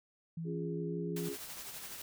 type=tone with pitch glide; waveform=sine; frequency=164.81 to 168.37 Hz; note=E3 to E3; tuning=0 to +37 cents; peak=-37 dBFS; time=0.37-1.29 s; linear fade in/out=5 ms; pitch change=+37 cents; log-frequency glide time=0.85-0.98 s
type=chord; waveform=sine; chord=Db major; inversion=none; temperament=equal; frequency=277.2 / 349.2 / 415.3 Hz; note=Db4 / F4 / Ab4; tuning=0 / 0 / 0 cents; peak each=-44 / -43 / -40 dBFS; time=0.44-1.37 s; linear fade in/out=50 ms
type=noise with tremolo; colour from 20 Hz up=white; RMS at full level=-44 dBFS; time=1.16-2.02 s; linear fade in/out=5 ms; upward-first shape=sine; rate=12 Hz; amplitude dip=40%
effects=none